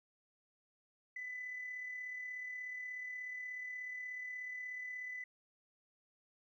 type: tone with amplitude modulation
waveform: sine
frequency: 2000 Hz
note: B6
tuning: 21 cents sharp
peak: -39 dBFS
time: 1.16-5.24 s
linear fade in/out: 5 ms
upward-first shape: sine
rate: 36.6 Hz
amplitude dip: 40%
effects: tanh soft clip ceiling -36 dBFS + 13-bit